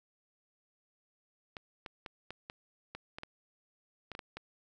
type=clicks; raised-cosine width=0.3 ms; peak=-26 dBFS; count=12; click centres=1.568 / 1.862 / 2.062 / 2.306 / 2.499 / 2.95 / 3.185 / 3.234 / 4.117 / 4.151 / 4.192 / 4.37 s; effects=none